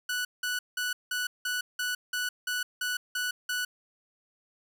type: tone bursts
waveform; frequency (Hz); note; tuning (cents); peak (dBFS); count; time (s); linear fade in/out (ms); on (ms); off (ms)
sawtooth; 1480; F#6; 0; -25; 11; 0.09-3.65; 5; 160; 180
effects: none